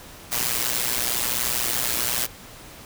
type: noise with amplitude modulation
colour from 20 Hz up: white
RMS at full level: -21 dBFS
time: 0.31-2.27 s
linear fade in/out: 20 ms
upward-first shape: sine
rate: 121 Hz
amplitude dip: 80%
effects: pink hiss -43 dBFS RMS until 2.85 s